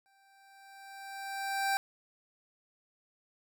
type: tone with exponential growth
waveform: 25% pulse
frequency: 784 Hz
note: G5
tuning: in tune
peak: -23 dBFS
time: 0.06-1.77 s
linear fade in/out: 0 ms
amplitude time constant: 370 ms
effects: none